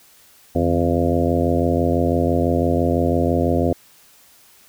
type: harmonic tone with a mistuned harmonic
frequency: 86 Hz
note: F2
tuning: 26 cents flat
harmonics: 1 / 2 / 3 / 4 / 5 / 6 / 7 / 8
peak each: -22 / -25 / -21 / -24 / -26 / -24 / -26 / -26 dBFS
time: 0.55-3.73 s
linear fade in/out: 5 ms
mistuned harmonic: 2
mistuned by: -120 cents
effects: white hiss -51 dBFS RMS until 4.68 s